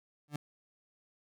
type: tone with exponential growth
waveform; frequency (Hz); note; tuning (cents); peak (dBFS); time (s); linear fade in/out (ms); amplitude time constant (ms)
30% pulse; 147.2; D3; +4; -29; 0.28-0.36; 2; 16
effects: none